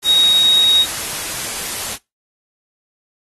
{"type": "tone in noise", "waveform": "sine", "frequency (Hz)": 3776, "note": "A#7", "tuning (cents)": 22, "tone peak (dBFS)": -10, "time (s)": [0.04, 0.86], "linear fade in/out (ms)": 50, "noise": "white", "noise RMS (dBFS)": -24, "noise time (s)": [0.02, 1.98], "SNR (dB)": 11, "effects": ["noise-tail reverb RT60 0.2 s tail -21 dB re dry", "AAC 32 kbps"]}